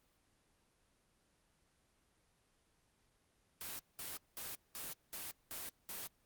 white noise bursts, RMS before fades -45 dBFS, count 7, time 3.61-6.07 s, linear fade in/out 0 ms, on 180 ms, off 200 ms, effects pink hiss -75 dBFS RMS until 6.25 s + Opus 24 kbps

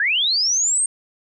sine linear sweep, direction up, 1568 to 8690 Hz, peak -16 dBFS, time 0-0.86 s, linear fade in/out 2 ms, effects none

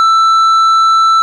sine tone with tanh clipping, 1327 Hz, E6, 11 cents sharp, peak -7 dBFS, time 0-1.22 s, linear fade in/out 0 ms, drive 7 dB, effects none

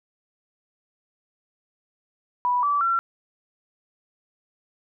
sine tone with pitch steps, 983 / 1155.6 / 1358.4 Hz, B5 / D6 / F6, -8 / -28 / -48 cents, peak -19 dBFS, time 2.45-2.99 s, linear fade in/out 0 ms, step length 180 ms, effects none

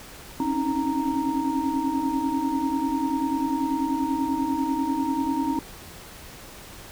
sine tone cluster, 267.6 / 277.8 / 315.8 / 929 Hz, C4 / C#4 / D#4 / A#5, +39 / +4 / +26 / -6 cents, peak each -28 dBFS, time 0.4-5.59 s, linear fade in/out 2 ms, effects pink hiss -43 dBFS RMS until 6.91 s

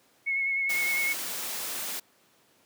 sine tone with vibrato, 2185 Hz, C#7, 26 cents flat, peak -25 dBFS, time 0.26-1.14 s, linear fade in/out 20 ms, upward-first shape sine, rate 9.8 Hz, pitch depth 24 cents each way
white noise, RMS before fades -34 dBFS, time 0.69-2 s, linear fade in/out 10 ms
effects pink hiss -63 dBFS RMS until 2.65 s + high-pass 200 Hz 12 dB/octave

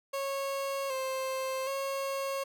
30% pulse tone with pitch steps, 549 / 526 / 546 Hz, C#5 / C5 / C#5, -17 / +9 / -26 cents, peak -29 dBFS, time 0.13-2.44 s, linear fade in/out 10 ms, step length 770 ms, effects none

